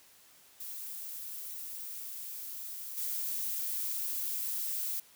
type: noise with level steps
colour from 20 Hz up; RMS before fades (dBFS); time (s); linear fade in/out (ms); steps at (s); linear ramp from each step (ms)
violet; -42 / -35; 0.6-5; 5; 2.97; 10
effects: white hiss -60 dBFS RMS until 5.15 s + high-pass 80 Hz 12 dB/octave